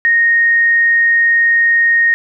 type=tone; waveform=sine; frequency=1859 Hz; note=A#6; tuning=5 cents flat; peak=-8 dBFS; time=0.05-2.14 s; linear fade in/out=0 ms; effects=none